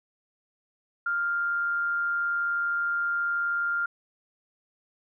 sine tone with amplitude modulation, 1396.9 Hz, F6, in tune, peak -23 dBFS, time 1.06-3.86 s, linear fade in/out 5 ms, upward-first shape sine, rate 159 Hz, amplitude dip 30%, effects none

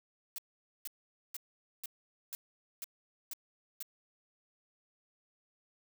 blue noise bursts, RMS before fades -41 dBFS, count 8, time 0.36-3.826 s, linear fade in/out 0 ms, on 22 ms, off 470 ms, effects none

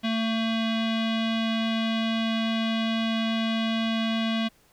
square tone with low-pass filter, 224.7 Hz, A3, 37 cents sharp, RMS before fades -26 dBFS, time 0.03-4.49 s, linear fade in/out 20 ms, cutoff 3300 Hz, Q 4, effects pink hiss -61 dBFS RMS until 4.72 s

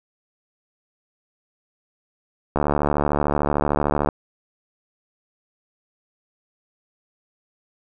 click train, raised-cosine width 1 ms, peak -6 dBFS, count 113, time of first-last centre 2.56-4.088 s, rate 73.3 Hz, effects none

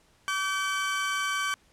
30% pulse tone pair together, 1149 / 1540.4 Hz, D6 / G6, -38 / -31 cents, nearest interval perfect fourth, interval 507 cents, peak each -27 dBFS, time 0.28-1.54 s, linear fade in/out 0 ms, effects pink hiss -63 dBFS RMS until 1.72 s + low-pass 10000 Hz 12 dB/octave

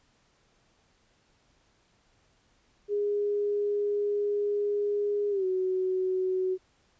sine tone with pitch glide, 411.1 to 372.7 Hz, G#4 to F#4, -18 to +13 cents, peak -25 dBFS, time 2.88-6.58 s, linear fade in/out 50 ms, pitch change -169 cents, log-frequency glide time 5.3-5.45 s, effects pink hiss -67 dBFS RMS until 6.99 s + resampled to 16000 Hz

